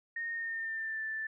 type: tone with pitch glide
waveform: sine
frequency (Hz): 1848 to 1763.5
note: A#6 to A6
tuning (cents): -16 to +3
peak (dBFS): -34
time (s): 0.16-1.27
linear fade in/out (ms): 5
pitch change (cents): -81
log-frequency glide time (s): 0.32-1.02
effects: none